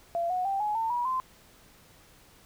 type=tone with pitch steps; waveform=sine; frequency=683 / 732 / 784.6 / 840.9 / 901.2 / 965.9 / 1035.2 Hz; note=F5 / F#5 / G5 / G#5 / A5 / B5 / C6; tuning=-39 / -19 / +1 / +21 / +41 / -39 / -19 cents; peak=-26 dBFS; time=0.15-1.2 s; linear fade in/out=0 ms; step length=150 ms; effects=pink hiss -57 dBFS RMS until 2.45 s